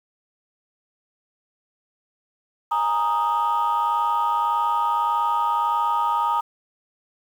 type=chord; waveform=sine; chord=Ab suspended second; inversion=none; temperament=equal; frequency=830.6 / 932.3 / 1244.5 Hz; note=Ab5 / Bb5 / Eb6; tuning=0 / 0 / 0 cents; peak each=-26 / -20 / -22 dBFS; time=2.71-6.41 s; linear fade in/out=10 ms; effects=tanh soft clip ceiling -14 dBFS + 8-bit